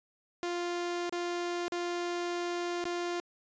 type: tone with dropouts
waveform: sawtooth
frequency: 349.2 Hz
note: F4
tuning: in tune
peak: -28 dBFS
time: 0.43-3.2 s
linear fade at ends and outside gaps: 0 ms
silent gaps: 1.095-1.125 / 1.681-1.721 / 2.841-2.854 s
effects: resampled to 16000 Hz